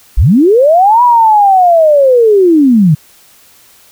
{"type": "linear two-way sweep", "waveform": "sine", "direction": "up then down", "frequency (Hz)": [32.63, 987.8, 141.1], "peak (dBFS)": -3, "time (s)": [0.17, 2.95], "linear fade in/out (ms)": 10, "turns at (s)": 1.03, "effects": ["white hiss -43 dBFS RMS until 3.91 s"]}